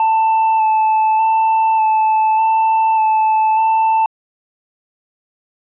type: tone with vibrato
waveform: triangle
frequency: 880 Hz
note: A5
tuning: in tune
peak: -9 dBFS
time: 0-4.06 s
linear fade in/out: 2 ms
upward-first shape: square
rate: 0.84 Hz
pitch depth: 13 cents each way
effects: resampled to 8000 Hz